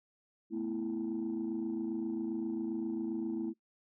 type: chord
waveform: sine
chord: A suspended second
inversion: none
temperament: just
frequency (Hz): 220 / 247.5 / 330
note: A3 / B3 / E4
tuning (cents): 0 / +4 / +2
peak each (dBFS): -37 / -39 / -34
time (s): 0.5-3.54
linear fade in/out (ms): 50
effects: noise-tail reverb RT60 0.1 s tail -20 dB re dry + tanh soft clip ceiling -28 dBFS